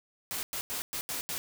white noise bursts at uneven times, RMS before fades -35 dBFS, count 6, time 0.31-0.43 / 0.53-0.61 / 0.7-0.82 / 0.93-1.01 / 1.09-1.21 / 1.29-1.38 s, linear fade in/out 0 ms, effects none

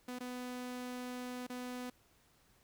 sawtooth tone with dropouts, 249 Hz, B3, 14 cents sharp, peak -37 dBFS, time 0.08-1.9 s, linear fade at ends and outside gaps 5 ms, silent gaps 0.188-0.205 / 1.468-1.498 s, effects pink hiss -69 dBFS RMS until 2.63 s

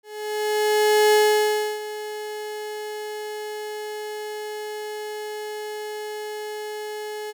35% pulse tone with ADSR envelope, 423.9 Hz, G#4, 35 cents sharp, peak -12 dBFS, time 0.03-7.33 s, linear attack 1100 ms, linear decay 660 ms, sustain -16 dB, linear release 34 ms, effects none

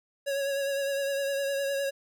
square tone with vibrato, 554.4 Hz, C#5, in tune, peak -28 dBFS, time 0.26-1.91 s, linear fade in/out 20 ms, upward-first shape triangle, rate 9.8 Hz, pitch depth 33 cents each way, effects none

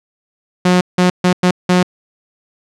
sawtooth tone bursts at uneven times, 180.6 Hz, F#3, 42 cents flat, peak -5 dBFS, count 5, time 0.65-0.81 / 0.98-1.1 / 1.24-1.33 / 1.43-1.51 / 1.69-1.83 s, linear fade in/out 5 ms, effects low-pass 7000 Hz 12 dB/octave

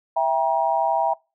sine chord, E diminished, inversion none, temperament just, 659.3 / 791.1 / 949.3 Hz, E5 / G5 / Bb5, 0 / +16 / +31 cents, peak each -22 dBFS, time 0.16-1.14 s, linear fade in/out 10 ms, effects noise-tail reverb RT60 0.3 s tail -25 dB re dry

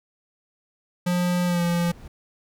square tone with pitch glide, 177.6 to 172.44 Hz, F3 to F3, +29 to -22 cents, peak -21 dBFS, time 1.06-1.92 s, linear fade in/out 10 ms, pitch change -51 cents, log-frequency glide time 1.46-1.62 s
brown noise with exponential growth, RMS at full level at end -36 dBFS, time 1.16-2.08 s, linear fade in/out 5 ms, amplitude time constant 200 ms
effects none

